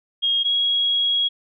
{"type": "tone pair in turn", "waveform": "sine", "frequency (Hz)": [3259, 3310], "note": ["G#7", "G#7"], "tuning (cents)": [-33, -6], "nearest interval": "unison", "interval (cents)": 27, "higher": "second", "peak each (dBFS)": -17, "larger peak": "neither", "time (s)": [[0.22, 0.44], [0.44, 1.29]], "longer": "second", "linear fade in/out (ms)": 20, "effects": []}